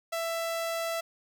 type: tone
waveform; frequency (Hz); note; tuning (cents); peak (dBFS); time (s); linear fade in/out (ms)
sawtooth; 664; E5; +12; -26; 0.12-1.01; 10
effects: none